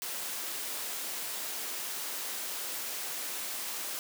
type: high-pass noise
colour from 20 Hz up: white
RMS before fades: -37 dBFS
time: 0.02-3.99 s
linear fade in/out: 0 ms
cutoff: 270 Hz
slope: 12 dB/octave
effects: none